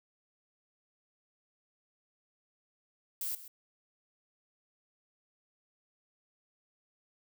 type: noise with echo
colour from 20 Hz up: violet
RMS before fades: -36 dBFS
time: 3.21-3.35 s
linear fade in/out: 2 ms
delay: 130 ms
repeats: 1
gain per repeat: -14 dB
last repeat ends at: 3.48 s
effects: none